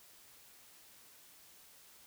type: silence
effects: white hiss -60 dBFS RMS until 2.06 s